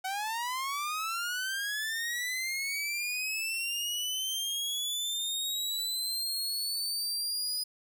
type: linear sweep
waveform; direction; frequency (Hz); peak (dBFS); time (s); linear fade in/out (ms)
sawtooth; up; 743 to 4978; -28; 0.04-7.64; 10
effects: none